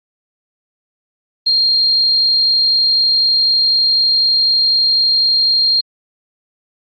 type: tone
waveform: sine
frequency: 4212 Hz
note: C8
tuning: 11 cents sharp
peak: -10 dBFS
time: 1.46-5.81 s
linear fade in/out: 10 ms
effects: Opus 32 kbps